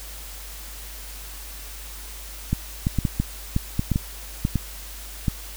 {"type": "clicks", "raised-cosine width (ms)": 5, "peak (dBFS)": -8, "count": 12, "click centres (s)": [2.53, 2.869, 2.987, 3.052, 3.2, 3.564, 3.794, 3.917, 3.959, 4.451, 4.557, 5.282], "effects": ["added 50 Hz sine -38 dBFS peak until 5.56 s", "white hiss -40 dBFS RMS until 5.56 s"]}